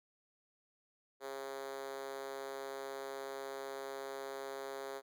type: tone with high-pass filter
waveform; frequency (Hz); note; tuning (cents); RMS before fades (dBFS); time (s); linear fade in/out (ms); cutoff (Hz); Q
5% pulse; 136.2; C#3; -30; -44; 1.2-5.02; 50; 440; 3.7
effects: none